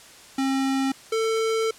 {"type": "tone pair in turn", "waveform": "square", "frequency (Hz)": [268.6, 446.1], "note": ["C4", "A4"], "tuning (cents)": [46, 24], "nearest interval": "major sixth", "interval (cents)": 878, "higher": "second", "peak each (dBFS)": -22, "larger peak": "neither", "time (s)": [[0.38, 0.92], [1.12, 1.71]], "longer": "second", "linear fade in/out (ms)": 5, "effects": ["white hiss -47 dBFS RMS until 1.78 s", "low-pass 9000 Hz 12 dB/octave"]}